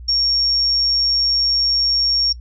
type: tone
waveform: sine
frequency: 5530 Hz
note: F8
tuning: 18 cents flat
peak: -14 dBFS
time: 0.08-2.33 s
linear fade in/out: 10 ms
effects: noise-tail reverb RT60 0.1 s tail -23 dB re dry + added 60 Hz sine -32 dBFS peak until 2.4 s